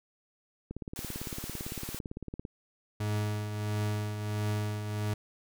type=click train; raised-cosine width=3 ms; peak=-25 dBFS; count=32; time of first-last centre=0.71-2.452 s; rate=17.8 Hz
type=high-pass noise; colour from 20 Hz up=white; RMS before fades=-42 dBFS; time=0.96-1.99 s; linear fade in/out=0 ms; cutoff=210 Hz; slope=96 dB/octave
type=tone with tremolo; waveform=40% pulse; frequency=105.2 Hz; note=G#2; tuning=23 cents sharp; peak=-27 dBFS; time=3-5.14 s; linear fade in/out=5 ms; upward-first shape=triangle; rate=1.5 Hz; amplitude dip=55%
effects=none